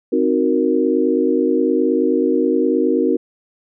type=chord; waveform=sine; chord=C half-diminished seventh; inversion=none; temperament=equal; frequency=261.6 / 311.1 / 370 / 466.2 Hz; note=C4 / Eb4 / Gb4 / Bb4; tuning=0 / 0 / 0 / 0 cents; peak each=-19 dBFS; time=0.12-3.17 s; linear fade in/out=10 ms; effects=none